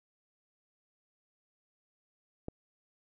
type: click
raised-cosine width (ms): 2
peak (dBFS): -24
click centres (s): 2.484
effects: none